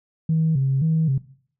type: tone with vibrato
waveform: sine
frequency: 146.9 Hz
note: D3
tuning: 1 cent sharp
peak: -16 dBFS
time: 0.29-1.18 s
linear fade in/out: 5 ms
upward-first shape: square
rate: 1.9 Hz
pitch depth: 150 cents each way
effects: noise-tail reverb RT60 0.5 s tail -17 dB re dry + tanh soft clip ceiling -12 dBFS